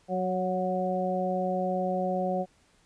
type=harmonic tone with a mistuned harmonic; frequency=185 Hz; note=F#3; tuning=in tune; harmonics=1 / 2 / 3 / 4; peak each=-31 / -35 / -30 / -31 dBFS; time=0.08-2.46 s; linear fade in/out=50 ms; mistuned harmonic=4; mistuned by=-17 cents; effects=pink hiss -64 dBFS RMS until 2.85 s + resampled to 22050 Hz